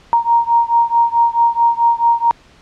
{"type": "beating tone pair", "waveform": "sine", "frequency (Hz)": [932.3, 936.9], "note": ["A#5", "A#5"], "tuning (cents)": [0, 8], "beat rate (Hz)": 4.6, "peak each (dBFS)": [-13, -14], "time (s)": [0.13, 2.31], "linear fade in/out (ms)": 0, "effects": ["pink hiss -47 dBFS RMS until 2.61 s", "low-pass 5000 Hz 12 dB/octave"]}